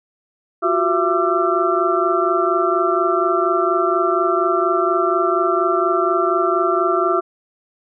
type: tone cluster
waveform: sine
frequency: 352.1 / 376.3 / 671 / 1182 / 1347 Hz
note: F4 / F#4 / E5 / D6 / E6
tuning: +14 / +29 / +31 / +11 / +37 cents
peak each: -21 dBFS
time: 0.62-7.21 s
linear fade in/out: 20 ms
effects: none